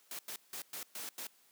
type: noise bursts at uneven times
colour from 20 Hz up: white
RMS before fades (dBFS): -43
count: 6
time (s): 0.11-0.19 / 0.28-0.36 / 0.53-0.62 / 0.73-0.83 / 0.95-1.09 / 1.18-1.27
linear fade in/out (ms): 2
effects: white hiss -67 dBFS RMS until 1.51 s + high-pass 200 Hz 12 dB/octave